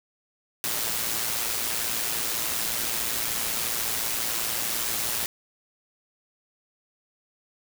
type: noise with amplitude modulation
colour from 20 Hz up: white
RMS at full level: -26 dBFS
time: 0.64-5.26 s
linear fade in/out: 0 ms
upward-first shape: sine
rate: 114 Hz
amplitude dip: 45%
effects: none